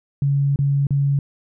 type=tone with dropouts; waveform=sine; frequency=140.3 Hz; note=C#3; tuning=21 cents sharp; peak=-15 dBFS; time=0.22-1.19 s; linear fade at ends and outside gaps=2 ms; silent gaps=0.56-0.589 / 0.869-0.906 s; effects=none